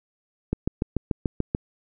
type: click train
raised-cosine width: 3 ms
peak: -10 dBFS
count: 8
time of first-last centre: 0.53-1.549 s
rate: 6.87 Hz
effects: none